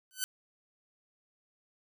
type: tone with exponential growth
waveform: 5% pulse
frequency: 1512 Hz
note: F#6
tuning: 37 cents sharp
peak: -16 dBFS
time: 0.11-0.24 s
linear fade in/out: 0 ms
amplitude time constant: 28 ms
effects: none